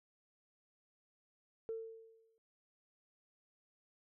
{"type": "tone with exponential decay", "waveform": "sine", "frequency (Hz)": 450, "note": "A4", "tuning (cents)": 39, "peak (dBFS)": -36, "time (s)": [1.69, 2.38], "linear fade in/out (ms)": 0, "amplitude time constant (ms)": 150, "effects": ["tanh soft clip ceiling -32 dBFS"]}